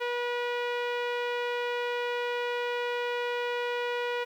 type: tone with low-pass filter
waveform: sawtooth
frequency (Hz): 484.4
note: B4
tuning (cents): -34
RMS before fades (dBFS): -31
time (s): 0-4.25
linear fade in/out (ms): 20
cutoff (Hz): 2700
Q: 1.5
effects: 10-bit